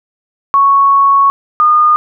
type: tone pair in turn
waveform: sine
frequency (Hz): 1108.7 / 1220.7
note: C#6 / D#6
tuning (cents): 0 / -33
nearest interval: major second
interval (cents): 167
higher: second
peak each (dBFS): -5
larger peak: neither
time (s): 0.54-1.3 / 1.6-1.96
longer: first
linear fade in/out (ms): 0
effects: none